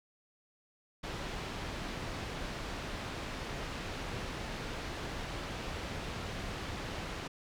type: low-pass noise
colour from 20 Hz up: pink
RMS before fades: -40 dBFS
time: 1.03-7.28 s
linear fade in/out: 10 ms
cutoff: 4300 Hz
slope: 12 dB/octave
effects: none